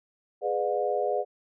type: chord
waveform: sine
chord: G# diminished seventh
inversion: none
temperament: just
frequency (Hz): 415.3 / 498.4 / 598 / 717.6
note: G#4 / B4 / D5 / F5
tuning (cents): 0 / +16 / +31 / +47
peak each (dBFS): -30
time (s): 0.41-1.25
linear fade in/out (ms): 50
effects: none